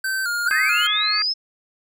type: tone with vibrato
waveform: square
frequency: 1480 Hz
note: F#6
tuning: in tune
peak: -22 dBFS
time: 0.04-0.87 s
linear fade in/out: 5 ms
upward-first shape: square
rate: 2.3 Hz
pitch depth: 76 cents each way
type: linear sweep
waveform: sine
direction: up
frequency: 1318.5 to 5300 Hz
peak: -19 dBFS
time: 0.45-1.34 s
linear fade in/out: 20 ms
type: harmonic tone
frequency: 420.1 Hz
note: G#4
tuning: 20 cents sharp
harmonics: 3 / 4 / 5 / 6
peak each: -26 / -28 / -27 / -31 dBFS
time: 0.51-1.22 s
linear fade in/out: 0 ms
effects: none